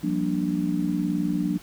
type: chord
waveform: sine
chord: G minor seventh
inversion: third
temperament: just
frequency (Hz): 176.4 / 196 / 235.2 / 294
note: F3 / G3 / Bb3 / D4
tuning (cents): +18 / 0 / +16 / +2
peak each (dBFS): -27 / -30 / -30 / -26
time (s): 0.03-1.58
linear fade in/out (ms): 10
effects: pink hiss -48 dBFS RMS until 1.62 s